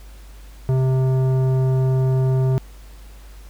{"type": "tone with tanh clipping", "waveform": "triangle", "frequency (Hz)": 130.81, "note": "C3", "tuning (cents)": 0, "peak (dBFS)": -17, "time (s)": [0.69, 2.58], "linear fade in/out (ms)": 0, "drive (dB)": 17, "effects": ["added 50 Hz sine -38 dBFS peak until 3.49 s", "pink hiss -50 dBFS RMS until 3.49 s"]}